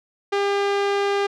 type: tone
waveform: sawtooth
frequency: 401.2 Hz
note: G4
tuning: 40 cents sharp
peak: -15 dBFS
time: 0.32-1.27 s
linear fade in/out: 10 ms
effects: low-pass 4000 Hz 12 dB/octave